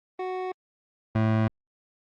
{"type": "tone pair in turn", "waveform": "25% pulse", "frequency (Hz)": [370, 110], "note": ["F#4", "A2"], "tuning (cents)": [0, 0], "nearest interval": "octave + major sixth", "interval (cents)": 2100, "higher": "first", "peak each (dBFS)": [-25, -17], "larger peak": "second", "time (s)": [[0.19, 0.52], [1.15, 1.48]], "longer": "neither", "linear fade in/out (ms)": 5, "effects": ["low-pass 2000 Hz 12 dB/octave", "Opus 32 kbps"]}